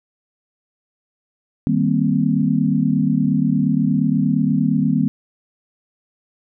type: chord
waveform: sine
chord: C minor seventh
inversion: first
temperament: equal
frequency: 155.56 / 196 / 233.1 / 261.6 Hz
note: Eb3 / G3 / Bb3 / C4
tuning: 0 / 0 / 0 / 0 cents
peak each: -20 dBFS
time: 1.67-5.08 s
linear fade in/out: 0 ms
effects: none